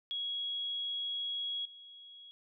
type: tone with level steps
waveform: sine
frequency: 3322 Hz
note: G#7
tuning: in tune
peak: -34 / -50 dBFS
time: 0.11-2.31 s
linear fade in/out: 0 ms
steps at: 1.65 s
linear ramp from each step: 5 ms
effects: none